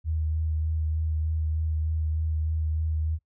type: tone with vibrato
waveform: sine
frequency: 78.7 Hz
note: D#2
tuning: 20 cents sharp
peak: -24 dBFS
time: 0.04-3.19 s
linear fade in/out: 50 ms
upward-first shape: sine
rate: 3.3 Hz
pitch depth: 18 cents each way
effects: noise-tail reverb RT60 0.1 s tail -23 dB re dry

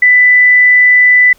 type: tone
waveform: sine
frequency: 1990 Hz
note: B6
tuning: 13 cents sharp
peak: -3 dBFS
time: 0.02-1.33 s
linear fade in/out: 5 ms
effects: pink hiss -48 dBFS RMS until 1.38 s

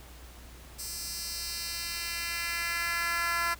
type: tone with high-pass filter sweep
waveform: 10% pulse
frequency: 340.6 Hz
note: F4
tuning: 43 cents flat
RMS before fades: -33 dBFS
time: 0.78-3.55 s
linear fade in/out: 20 ms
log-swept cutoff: 6700 to 1200 Hz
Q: 1.4
effects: added 60 Hz sine -48 dBFS peak until 3.59 s + pink hiss -52 dBFS RMS until 3.59 s

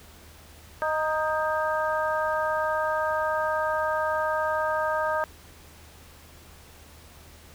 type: harmonic tone with a mistuned harmonic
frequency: 310.6 Hz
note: D#4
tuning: 3 cents flat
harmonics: 2 / 3 / 4 / 5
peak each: -27 / -29 / -30 / -31 dBFS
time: 0.82-5.24 s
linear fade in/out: 0 ms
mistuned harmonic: 5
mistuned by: +39 cents
effects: added 78 Hz sine -51 dBFS peak until 7.54 s + pink hiss -51 dBFS RMS until 7.54 s

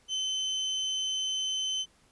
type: tone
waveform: 35% pulse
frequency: 3062 Hz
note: G7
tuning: 41 cents flat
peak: -27 dBFS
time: 0.08-1.86 s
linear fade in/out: 50 ms
effects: pink hiss -64 dBFS RMS until 2.11 s + resampled to 24000 Hz

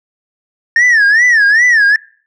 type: tone with vibrato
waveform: sine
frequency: 1795 Hz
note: A6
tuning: 34 cents sharp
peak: -3 dBFS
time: 0.76-1.96 s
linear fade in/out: 2 ms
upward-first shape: sine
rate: 2.5 Hz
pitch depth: 180 cents each way
effects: noise-tail reverb RT60 0.5 s tail -25 dB re dry + tanh soft clip ceiling -5 dBFS

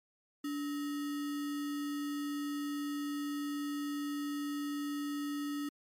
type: tone with sample-and-hold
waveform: sine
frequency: 289.6 Hz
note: D4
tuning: 24 cents flat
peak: -34 dBFS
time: 0.44-5.69 s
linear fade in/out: 5 ms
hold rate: 1575 Hz
effects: MP3 64 kbps

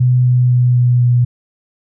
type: tone with pitch steps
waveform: sine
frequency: 125.4 / 124.61 / 123.82 / 123.03 / 122.25 Hz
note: B2 / B2 / B2 / B2 / B2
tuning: +27 / +16 / +5 / -6 / -17 cents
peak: -8 dBFS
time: 0-1.25 s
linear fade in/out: 10 ms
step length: 250 ms
effects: none

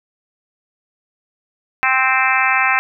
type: harmonic tone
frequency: 261.5 Hz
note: C4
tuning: 1 cent flat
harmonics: 3 / 4 / 5 / 6 / 7 / 8 / 9 / 10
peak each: -21 / -21 / -21 / -21 / -21 / -21 / -21 / -21 dBFS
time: 1.83-2.79 s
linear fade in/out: 0 ms
effects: none

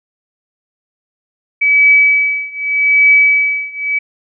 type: tone with tremolo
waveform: sine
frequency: 2287 Hz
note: D7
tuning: 47 cents flat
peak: -4 dBFS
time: 1.61-3.99 s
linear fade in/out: 10 ms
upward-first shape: triangle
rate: 0.83 Hz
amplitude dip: 95%
effects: none

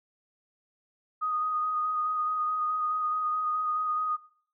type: tone with vibrato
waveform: sine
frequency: 1243 Hz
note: D#6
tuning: 2 cents flat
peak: -26 dBFS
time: 1.21-4.17 s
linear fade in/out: 20 ms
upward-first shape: square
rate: 4.7 Hz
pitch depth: 12 cents each way
effects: noise-tail reverb RT60 0.5 s tail -18 dB re dry

